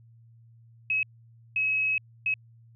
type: tone bursts at uneven times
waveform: sine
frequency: 2562 Hz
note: E7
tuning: 50 cents flat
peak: -23 dBFS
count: 3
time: 0.9-1.03 / 1.56-1.98 / 2.26-2.34 s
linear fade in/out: 2 ms
effects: added 115 Hz sine -52 dBFS peak until 2.75 s